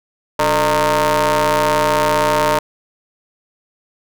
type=ring-modulated tone; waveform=sawtooth; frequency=158.7 Hz; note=D#3; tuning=35 cents sharp; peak=-6 dBFS; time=0.39-2.59 s; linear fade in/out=5 ms; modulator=762 Hz; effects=none